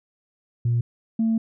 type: tone pair in turn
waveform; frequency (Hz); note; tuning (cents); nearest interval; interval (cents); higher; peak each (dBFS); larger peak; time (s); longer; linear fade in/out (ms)
sine; 118.6 / 224.7; A#2 / A3; +30 / +37; major seventh; 1107; second; -17 / -17; neither; 0.65-0.81 / 1.19-1.38; second; 5
effects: tanh soft clip ceiling -15 dBFS